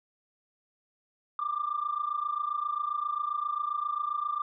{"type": "tone pair together", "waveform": "sine", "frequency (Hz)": [1174.7, 1202.2], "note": ["D6", "D6"], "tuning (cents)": [0, 40], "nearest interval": "unison", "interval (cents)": 40, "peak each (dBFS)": [-31, -31], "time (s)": [1.39, 4.42], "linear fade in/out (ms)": 2, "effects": ["tanh soft clip ceiling -21 dBFS"]}